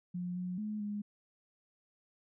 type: tone with pitch steps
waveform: sine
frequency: 178.1 / 180.8 / 212.3 / 206.7 Hz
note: F3 / F#3 / G#3 / G#3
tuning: +34 / -40 / +38 / -8 cents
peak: -35 dBFS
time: 0.14-1.02 s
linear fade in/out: 10 ms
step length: 220 ms
effects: none